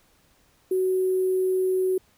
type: tone with sample-and-hold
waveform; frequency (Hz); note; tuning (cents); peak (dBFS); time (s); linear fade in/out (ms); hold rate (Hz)
sine; 373.3; F#4; +15; -20; 0.71-1.98; 5; 11025
effects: pink hiss -62 dBFS RMS until 2.17 s